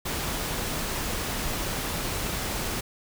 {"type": "noise", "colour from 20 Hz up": "pink", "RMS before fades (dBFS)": -30, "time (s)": [0.05, 2.81], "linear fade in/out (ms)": 10, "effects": []}